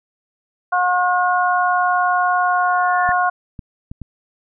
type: harmonic tone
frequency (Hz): 360.1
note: F#4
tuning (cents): -47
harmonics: 2 / 3 / 4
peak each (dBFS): -17 / -19 / -20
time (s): 0.72-3.3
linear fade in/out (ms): 10
type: tone with exponential growth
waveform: sine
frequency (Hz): 1760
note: A6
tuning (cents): 0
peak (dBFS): -21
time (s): 2.33-3.12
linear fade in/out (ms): 2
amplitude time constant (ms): 170
type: clicks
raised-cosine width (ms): 5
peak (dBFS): -19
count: 4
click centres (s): 3.091 / 3.592 / 3.915 / 4.017
effects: none